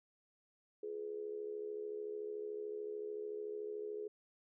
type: tone with amplitude modulation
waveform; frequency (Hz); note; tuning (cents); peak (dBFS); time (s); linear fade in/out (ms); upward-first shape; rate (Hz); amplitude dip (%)
sine; 421.1; G#4; +24; -37; 0.83-4.08; 5; sine; 73.6; 70
effects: none